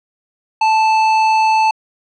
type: tone with hard clipping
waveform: sine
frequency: 878 Hz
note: A5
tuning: 4 cents flat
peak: -12 dBFS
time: 0.61-1.71 s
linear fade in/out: 5 ms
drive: 17 dB
effects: low-pass 4000 Hz 12 dB/octave